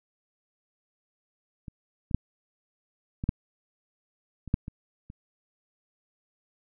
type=clicks; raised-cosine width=5 ms; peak=-27 / -24 / -8 / -19 / -10 / -27 / -10 / -24 / -30 dBFS; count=9; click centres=1.682 / 2.112 / 2.146 / 3.239 / 3.291 / 4.477 / 4.541 / 4.681 / 5.101 s; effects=none